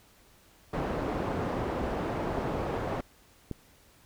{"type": "low-pass noise", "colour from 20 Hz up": "white", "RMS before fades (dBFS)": -32, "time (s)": [0.73, 3.01], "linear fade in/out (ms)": 5, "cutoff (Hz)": 680, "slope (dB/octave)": 12}
{"type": "clicks", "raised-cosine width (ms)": 3, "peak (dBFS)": -21, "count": 2, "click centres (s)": [2.386, 3.513]}
{"effects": ["pink hiss -60 dBFS RMS until 4.05 s"]}